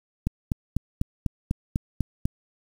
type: click train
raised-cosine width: 5 ms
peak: -11 dBFS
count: 9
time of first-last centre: 0.27-2.255 s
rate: 4.03 Hz
effects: 7-bit